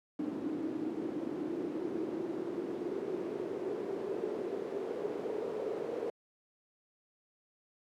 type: noise with band-pass filter sweep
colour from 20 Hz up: pink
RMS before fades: -37 dBFS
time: 0.19-6.1 s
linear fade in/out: 2 ms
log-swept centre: 300 to 450 Hz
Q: 5.6
effects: high-pass 150 Hz 12 dB/octave